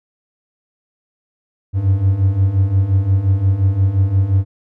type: beating tone pair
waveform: triangle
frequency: 93 / 98.7 Hz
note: F#2 / G2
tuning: +9 / +12 cents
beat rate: 5.7 Hz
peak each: -16 / -11 dBFS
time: 1.73-4.45 s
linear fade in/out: 50 ms
effects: none